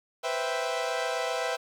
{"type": "chord", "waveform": "sawtooth", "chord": "C major seventh", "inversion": "third", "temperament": "equal with one note detuned", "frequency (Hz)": [495.6, 523.3, 659.3, 784], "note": ["B4", "C5", "E5", "G5"], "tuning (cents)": [6, 0, 0, 0], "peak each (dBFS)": [-29, -32, -28, -31], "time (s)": [0.23, 1.57], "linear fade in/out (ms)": 20, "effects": ["low-pass 7000 Hz 12 dB/octave", "9-bit"]}